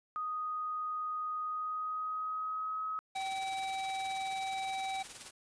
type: tone with pitch glide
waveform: sine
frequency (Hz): 1244.5 to 1274.3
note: D#6 to D#6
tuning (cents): 0 to +41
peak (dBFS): -34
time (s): 0.16-2.99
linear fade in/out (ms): 0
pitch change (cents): +41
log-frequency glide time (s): 1.44-2.82
type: harmonic tone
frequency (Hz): 770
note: G5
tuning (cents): -31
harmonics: 1 / 3 / 5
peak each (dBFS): -35 / -43 / -45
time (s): 3.15-5.03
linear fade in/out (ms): 10
type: noise with tremolo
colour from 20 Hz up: white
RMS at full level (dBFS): -45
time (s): 3.15-5.31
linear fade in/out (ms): 10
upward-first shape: sine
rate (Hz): 19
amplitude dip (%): 55
effects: resampled to 22050 Hz